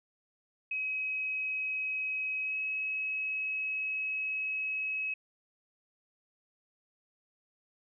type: tone with pitch glide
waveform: sine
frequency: 2544 to 2563 Hz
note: D#7 to E7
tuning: +38 to -49 cents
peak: -31 dBFS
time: 0.71-5.14 s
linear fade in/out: 5 ms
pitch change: +13 cents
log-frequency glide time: 2.44-2.56 s
effects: none